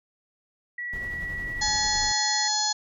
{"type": "tone", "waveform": "sine", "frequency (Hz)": 1938, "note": "B6", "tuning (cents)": -33, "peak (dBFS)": -30, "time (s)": [0.78, 2.48], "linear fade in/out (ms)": 5}
{"type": "noise with tremolo", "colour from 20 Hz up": "brown", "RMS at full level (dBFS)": -36, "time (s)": [0.93, 2.12], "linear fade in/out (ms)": 0, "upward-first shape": "sine", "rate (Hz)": 11, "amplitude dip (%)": 35}
{"type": "harmonic tone", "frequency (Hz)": 848, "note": "G#5", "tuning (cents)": 36, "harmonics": [1, 2, 4, 5, 6, 7, 8], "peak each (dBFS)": [-29, -36, -37, -27, -32, -32, -30], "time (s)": [1.61, 2.73], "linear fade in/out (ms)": 10}
{"effects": []}